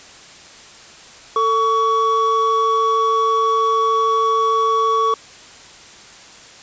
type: tone pair together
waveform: triangle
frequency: 447.1 / 1126.6 Hz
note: A4 / C#6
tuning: +28 / +28 cents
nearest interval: octave + major third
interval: 1600 cents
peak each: -18 / -13 dBFS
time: 1.36-5.14 s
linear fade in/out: 2 ms
effects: white hiss -41 dBFS RMS until 6.62 s + resampled to 16000 Hz